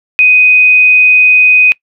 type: tone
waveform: sine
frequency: 2500 Hz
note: D#7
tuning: 8 cents sharp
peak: -3 dBFS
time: 0.19-1.72 s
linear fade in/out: 0 ms
effects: noise-tail reverb RT60 0.1 s tail -23 dB re dry